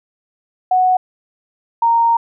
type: tone pair in turn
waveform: sine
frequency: 739 / 927.3 Hz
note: F#5 / A#5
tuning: -2 / -9 cents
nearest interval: major third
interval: 393 cents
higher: second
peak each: -10 dBFS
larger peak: neither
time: 0.71-0.97 / 1.82-2.17 s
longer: second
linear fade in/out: 5 ms
effects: none